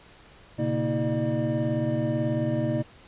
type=tone cluster; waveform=triangle; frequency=118.8 / 137.2 / 233.9 / 318.8 / 600 Hz; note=A#2 / C#3 / A#3 / D#4 / D5; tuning=+33 / -17 / +6 / +42 / +37 cents; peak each=-28 dBFS; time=0.58-2.83 s; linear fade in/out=20 ms; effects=pink hiss -52 dBFS RMS until 3.07 s + resampled to 8000 Hz